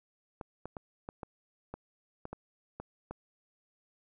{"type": "clicks", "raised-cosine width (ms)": 1, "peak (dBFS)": -26, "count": 10, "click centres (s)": [0.412, 0.656, 0.768, 1.089, 1.232, 1.74, 2.254, 2.33, 2.8, 3.11], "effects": []}